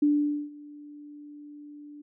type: tone with ADSR envelope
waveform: sine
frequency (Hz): 293.7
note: D4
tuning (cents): 0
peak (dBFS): -18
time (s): 0.02-2.02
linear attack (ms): 7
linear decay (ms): 470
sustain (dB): -24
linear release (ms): 10
effects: none